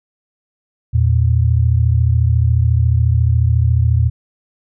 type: tone pair together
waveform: sine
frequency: 82.41 / 116.54 Hz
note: E2 / A#2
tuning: 0 / 0 cents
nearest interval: tritone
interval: 600 cents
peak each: -13 dBFS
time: 0.93-4.1 s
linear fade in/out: 20 ms
effects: none